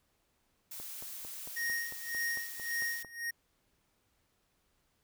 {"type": "noise", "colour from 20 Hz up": "blue", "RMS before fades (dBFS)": -44, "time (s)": [0.71, 3.03], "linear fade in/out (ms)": 5}
{"type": "click train", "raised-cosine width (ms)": 1, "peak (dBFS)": -35, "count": 11, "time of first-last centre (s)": [0.8, 3.047], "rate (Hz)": 4.45}
{"type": "tone with tremolo", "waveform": "square", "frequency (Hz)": 1864.7, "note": "A#6", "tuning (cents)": 0, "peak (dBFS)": -32, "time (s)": [1.56, 3.31], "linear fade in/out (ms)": 10, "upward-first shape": "sine", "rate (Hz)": 1.8, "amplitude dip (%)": 90}
{"effects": ["pink hiss -75 dBFS RMS until 5.03 s"]}